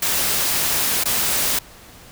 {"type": "noise with dropouts", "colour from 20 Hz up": "white", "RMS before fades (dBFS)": -20, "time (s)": [0.02, 1.59], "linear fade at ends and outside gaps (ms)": 5, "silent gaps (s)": [1.038, 1.055], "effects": ["pink hiss -44 dBFS RMS until 2.11 s"]}